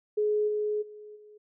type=tone with level steps; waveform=sine; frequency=421.6 Hz; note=G#4; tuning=26 cents sharp; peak=-23 / -26 / -43 / -49 dBFS; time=0.17-1.38 s; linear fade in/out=10 ms; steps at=0.47 / 0.81 / 1.15 s; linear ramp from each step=20 ms; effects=none